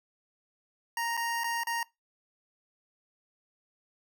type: tone with dropouts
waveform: 25% pulse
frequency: 932.3 Hz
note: A#5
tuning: in tune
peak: -26 dBFS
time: 0.97-1.83 s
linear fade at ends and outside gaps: 2 ms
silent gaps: 1.169-1.174 / 1.436-1.442 / 1.635-1.67 s
effects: noise-tail reverb RT60 0.2 s tail -22 dB re dry